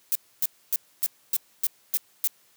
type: noise bursts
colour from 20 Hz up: violet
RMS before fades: -23 dBFS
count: 8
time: 0.12-2.274 s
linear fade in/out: 0 ms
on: 33 ms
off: 270 ms
effects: white hiss -61 dBFS RMS until 2.56 s + high-pass 100 Hz 12 dB/octave